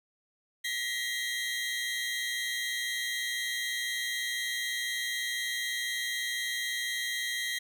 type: tone cluster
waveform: 30% pulse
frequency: 1906 / 2026 / 3224 Hz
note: A#6 / B6 / G7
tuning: +38 / +44 / +48 cents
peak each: -31 / -34 / -34 dBFS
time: 0.64-7.59 s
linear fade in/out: 10 ms
effects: none